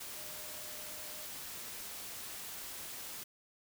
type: tone in noise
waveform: sine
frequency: 609 Hz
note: D#5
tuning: 37 cents flat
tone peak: -56 dBFS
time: 0.16-1.26 s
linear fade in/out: 10 ms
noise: white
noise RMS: -45 dBFS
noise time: 0-3.24 s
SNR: -14 dB
effects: none

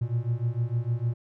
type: beating tone pair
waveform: triangle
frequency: 115.3 / 121.9 Hz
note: A#2 / B2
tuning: -19 / -22 cents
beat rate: 6.6 Hz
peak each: -26 dBFS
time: 0.01-1.14 s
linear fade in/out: 10 ms
effects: none

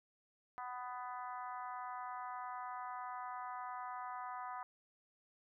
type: harmonic tone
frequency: 248.8 Hz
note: B3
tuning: 13 cents sharp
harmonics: 3 / 4 / 5 / 6 / 7 / 8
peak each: -47 / -46 / -48 / -56 / -59 / -61 dBFS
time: 0.58-4.63 s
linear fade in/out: 0 ms
effects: none

